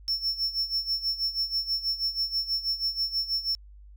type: tone with tremolo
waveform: triangle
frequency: 5400 Hz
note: E8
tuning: 41 cents sharp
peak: -22 dBFS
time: 0.08-3.55 s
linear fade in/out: 0 ms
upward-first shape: sine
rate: 6.2 Hz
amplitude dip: 80%
effects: added 50 Hz sine -46 dBFS peak until 3.96 s